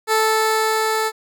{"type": "tone with level ramp", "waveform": "15% pulse", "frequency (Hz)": 438.7, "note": "A4", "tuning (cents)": -5, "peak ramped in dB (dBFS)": [-8, -12], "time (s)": [0.07, 1.12], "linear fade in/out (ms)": 50, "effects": []}